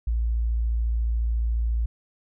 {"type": "tone", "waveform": "sine", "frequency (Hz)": 57.1, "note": "A#1", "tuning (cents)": -35, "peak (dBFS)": -21, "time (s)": [0.07, 1.86], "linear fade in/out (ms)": 5, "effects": []}